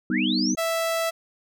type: linear sweep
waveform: sine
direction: up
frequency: 1239 to 6510 Hz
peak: -25 dBFS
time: 0.1-0.56 s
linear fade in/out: 50 ms
type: chord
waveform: sine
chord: G augmented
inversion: none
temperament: equal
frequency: 196 / 246.9 / 311.1 Hz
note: G3 / B3 / D#4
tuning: 0 / 0 / 0 cents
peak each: -27 / -25 / -26 dBFS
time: 0.1-0.55 s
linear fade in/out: 2 ms
type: tone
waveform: sawtooth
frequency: 659.3 Hz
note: E5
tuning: in tune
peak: -19 dBFS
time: 0.57-1.11 s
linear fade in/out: 20 ms
effects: none